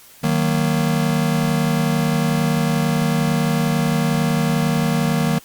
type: chord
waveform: square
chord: D# minor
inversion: none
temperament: just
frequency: 155.56 / 186.68 / 233.3 Hz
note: D#3 / F#3 / A#3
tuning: 0 / +16 / +2 cents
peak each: -20 / -23 / -22 dBFS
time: 0.23-5.39 s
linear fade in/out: 10 ms
effects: white hiss -46 dBFS RMS until 5.44 s + Opus 48 kbps